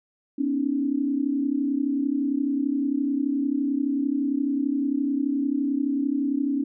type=tone cluster; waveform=sine; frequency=245.6 / 280.6 / 312.1 Hz; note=B3 / C#4 / D#4; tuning=-9 / +21 / +5 cents; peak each=-29 / -23 / -30 dBFS; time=0.38-6.64 s; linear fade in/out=10 ms; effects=none